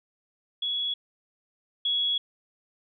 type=tone pair in turn; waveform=sine; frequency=3366 / 3351 Hz; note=G#7 / G#7; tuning=+23 / +15 cents; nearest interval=unison; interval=8 cents; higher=first; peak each=-26 / -23 dBFS; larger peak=second; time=0.62-0.94 / 1.85-2.18 s; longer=second; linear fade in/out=5 ms; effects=none